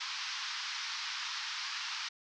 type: band-pass noise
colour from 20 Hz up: white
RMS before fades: -39 dBFS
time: 0-2.09 s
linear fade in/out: 10 ms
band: 930 to 5600 Hz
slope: 48 dB/octave
effects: none